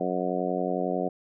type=harmonic tone; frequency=91 Hz; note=F#2; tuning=28 cents flat; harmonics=2 / 3 / 4 / 5 / 6 / 7 / 8; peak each=-33 / -33 / -33 / -33 / -33 / -33 / -33 dBFS; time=0-1.09 s; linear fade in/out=10 ms; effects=none